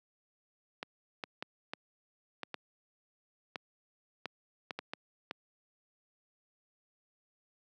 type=clicks; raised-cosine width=0.3 ms; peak=-21 dBFS; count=12; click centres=0.829 / 1.238 / 1.425 / 1.735 / 2.433 / 2.543 / 3.558 / 4.257 / 4.708 / 4.79 / 4.935 / 5.311 s; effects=high-pass 200 Hz 12 dB/octave